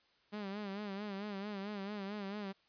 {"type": "tone with vibrato", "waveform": "sawtooth", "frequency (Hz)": 202.1, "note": "G#3", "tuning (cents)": -47, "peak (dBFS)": -36, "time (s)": [0.32, 2.53], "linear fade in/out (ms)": 20, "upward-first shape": "sine", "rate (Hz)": 4.5, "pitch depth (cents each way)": 81, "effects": ["white hiss -71 dBFS RMS until 2.68 s", "resampled to 11025 Hz"]}